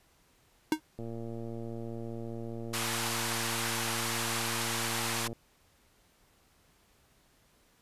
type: tone with exponential decay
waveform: square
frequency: 311.1 Hz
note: D#4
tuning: in tune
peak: -21 dBFS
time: 0.72-0.8 s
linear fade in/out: 2 ms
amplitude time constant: 17 ms
type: click train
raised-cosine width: 2 ms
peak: -28 dBFS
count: 500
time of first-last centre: 0.99-5.329 s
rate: 115 Hz
type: band-pass noise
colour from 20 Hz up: pink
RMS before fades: -34 dBFS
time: 2.73-5.28 s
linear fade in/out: 10 ms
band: 760 to 13000 Hz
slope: 48 dB/octave
effects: pink hiss -66 dBFS RMS until 7.81 s + resampled to 32000 Hz